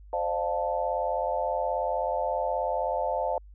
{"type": "chord", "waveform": "sine", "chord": "D minor seventh", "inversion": "third", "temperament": "equal with one note detuned", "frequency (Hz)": [523.3, 602.1, 698.5, 880], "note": ["C5", "D5", "F5", "A5"], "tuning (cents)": [0, 43, 0, 0], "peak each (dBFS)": -31, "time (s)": [0.13, 3.38], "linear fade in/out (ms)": 2, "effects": ["added 50 Hz sine -46 dBFS peak until 3.54 s"]}